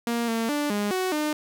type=tone with pitch steps; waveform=sawtooth; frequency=234.8 / 227.5 / 293.2 / 205.9 / 371.9 / 302.3 Hz; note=A#3 / A#3 / D4 / G#3 / F#4 / D#4; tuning=+13 / -42 / -3 / -15 / +9 / -50 cents; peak=-20 dBFS; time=0.07-1.33 s; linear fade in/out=2 ms; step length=210 ms; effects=10-bit